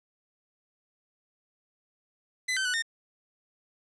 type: tone with pitch steps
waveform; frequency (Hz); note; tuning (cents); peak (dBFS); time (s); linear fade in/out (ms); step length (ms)
sawtooth; 2014 / 1541 / 1482 / 1829; B6 / G6 / F#6 / A#6; +33 / -30 / +2 / -33; -23; 2.48-2.824; 10; 86
effects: resampled to 22050 Hz + 10-bit